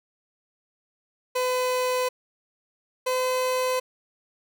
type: tone pair in turn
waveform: 30% pulse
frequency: 505 / 510.3 Hz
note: B4 / C5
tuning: +39 / -43 cents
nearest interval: unison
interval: 18 cents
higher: second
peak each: -20 dBFS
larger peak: neither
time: 1.35-2.09 / 3.06-3.8 s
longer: neither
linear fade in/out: 10 ms
effects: none

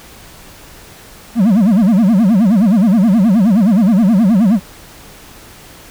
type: tone with vibrato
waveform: triangle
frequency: 207.7 Hz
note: G#3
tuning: in tune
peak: -5 dBFS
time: 1.35-4.6 s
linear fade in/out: 50 ms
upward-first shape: sine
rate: 9.5 Hz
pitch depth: 250 cents each way
effects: pink hiss -38 dBFS RMS until 5.9 s

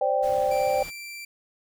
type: chord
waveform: sine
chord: C suspended second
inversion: none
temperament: equal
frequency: 523.3 / 587.3 / 784 Hz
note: C5 / D5 / G5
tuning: 0 / 0 / 0 cents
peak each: -25 dBFS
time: 0.01-0.83 s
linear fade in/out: 5 ms
type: noise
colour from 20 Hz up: pink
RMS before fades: -43 dBFS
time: 0.22-0.91 s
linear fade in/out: 20 ms
type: tone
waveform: sawtooth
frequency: 2349 Hz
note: D7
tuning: in tune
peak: -33 dBFS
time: 0.51-1.25 s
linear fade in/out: 5 ms
effects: none

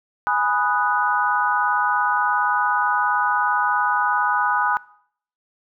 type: chord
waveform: sine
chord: G# minor seventh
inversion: none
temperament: equal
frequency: 830.6 / 987.8 / 1244.5 / 1480 Hz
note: G#5 / B5 / D#6 / F#6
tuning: 0 / 0 / 0 / 0 cents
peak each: -23 dBFS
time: 0.27-4.77 s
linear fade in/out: 0 ms
effects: noise-tail reverb RT60 0.6 s tail -20 dB re dry

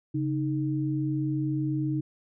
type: tone pair together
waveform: sine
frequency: 137.7 / 309.5 Hz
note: C#3 / D#4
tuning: -11 / -9 cents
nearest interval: octave + major second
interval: 1402 cents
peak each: -28 dBFS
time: 0.14-2.01 s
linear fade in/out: 10 ms
effects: none

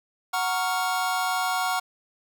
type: chord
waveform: square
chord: Gb major seventh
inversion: none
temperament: equal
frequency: 740 / 932.3 / 1108.7 / 1396.9 Hz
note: Gb5 / Bb5 / Db6 / F6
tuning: 0 / 0 / 0 / 0 cents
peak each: -28 / -33 / -31 / -30 dBFS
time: 0.33-1.8 s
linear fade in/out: 10 ms
effects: none

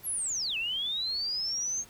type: linear two-way sweep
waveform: sine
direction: down then up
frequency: 11790 to 2568 to 6500 Hz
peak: -29 dBFS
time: 0.03-1.85 s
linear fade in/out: 50 ms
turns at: 0.57 s
effects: pink hiss -55 dBFS RMS until 1.89 s

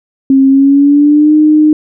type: tone with pitch glide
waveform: sine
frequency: 269 to 305.5 Hz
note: C4 to D#4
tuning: +48 to -32 cents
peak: -3 dBFS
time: 0.3-1.73 s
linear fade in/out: 2 ms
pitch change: +220 cents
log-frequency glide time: 0.48-1.34 s
effects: none

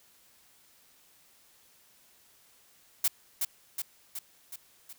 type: noise with echo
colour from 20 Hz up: blue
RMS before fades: -25 dBFS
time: 3.04-3.08 s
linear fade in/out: 5 ms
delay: 370 ms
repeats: 5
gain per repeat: -4 dB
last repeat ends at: 4.93 s
effects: white hiss -62 dBFS RMS until 4.98 s

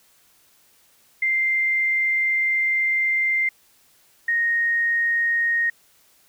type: tone pair in turn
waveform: sine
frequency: 2092 / 1863.8 Hz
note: C7 / A#6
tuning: -1 / -1 cents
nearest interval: major second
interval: 200 cents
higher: first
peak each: -18 dBFS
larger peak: neither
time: 1.22-3.49 / 4.28-5.7 s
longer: first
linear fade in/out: 5 ms
effects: white hiss -58 dBFS RMS until 6.28 s

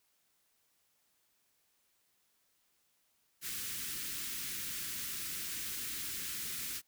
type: band-stop noise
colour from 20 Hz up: white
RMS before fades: -40 dBFS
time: 3.41-6.82 s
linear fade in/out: 50 ms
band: 360 to 1400 Hz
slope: 24 dB/octave
effects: white hiss -75 dBFS RMS until 6.87 s

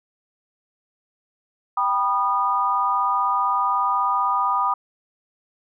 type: chord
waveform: sine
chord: G augmented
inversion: none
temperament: just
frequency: 784 / 980 / 1225 Hz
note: G5 / B5 / D#6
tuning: 0 / -14 / -27 cents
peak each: -26 / -22 / -21 dBFS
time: 1.77-4.74 s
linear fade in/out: 5 ms
effects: none

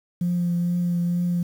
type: tone with vibrato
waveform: sine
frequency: 174.61 Hz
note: F3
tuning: in tune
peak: -19 dBFS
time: 0.21-1.43 s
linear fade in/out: 5 ms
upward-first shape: triangle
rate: 2.2 Hz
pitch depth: 18 cents each way
effects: tanh soft clip ceiling -16 dBFS + 8-bit

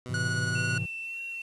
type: tone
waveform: 15% pulse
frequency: 124.8 Hz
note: B2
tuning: 19 cents sharp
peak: -32 dBFS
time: 0.06-0.78 s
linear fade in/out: 0 ms
type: chord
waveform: triangle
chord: A minor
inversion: none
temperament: equal with one note detuned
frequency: 107.55 / 130.81 / 164.81 Hz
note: A2 / C3 / E3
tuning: -39 / 0 / 0 cents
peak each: -30 / -32 / -33 dBFS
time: 0.09-0.86 s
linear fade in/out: 10 ms
type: tone with tremolo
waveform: 45% pulse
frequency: 1461 Hz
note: F#6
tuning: 22 cents flat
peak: -28 dBFS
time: 0.14-0.78 s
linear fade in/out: 2 ms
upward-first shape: sine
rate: 18 Hz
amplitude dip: 30%
type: tone with vibrato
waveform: sine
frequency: 2703 Hz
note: E7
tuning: 43 cents sharp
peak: -34 dBFS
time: 0.55-1.42 s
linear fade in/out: 5 ms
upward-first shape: sine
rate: 1.8 Hz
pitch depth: 17 cents each way
effects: resampled to 24000 Hz + 9-bit

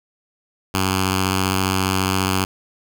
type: tone with notch filter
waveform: 5% pulse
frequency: 94.8 Hz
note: F#2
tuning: 43 cents sharp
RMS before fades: -20 dBFS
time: 0.74-2.45 s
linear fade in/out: 5 ms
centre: 570 Hz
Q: 0.82
effects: none

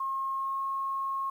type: tone with pitch glide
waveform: sine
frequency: 1076 to 1083.5 Hz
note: C6 to C#6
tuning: +48 to -40 cents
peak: -29 dBFS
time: 0-1.3 s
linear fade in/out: 5 ms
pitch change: +12 cents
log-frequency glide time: 0.34-0.61 s
effects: 10-bit

